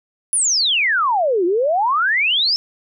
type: exponential two-way sweep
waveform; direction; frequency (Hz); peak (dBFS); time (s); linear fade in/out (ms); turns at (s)
sine; down then up; 10570 to 335.7 to 5380; -14; 0.33-2.56; 0; 1.45
effects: none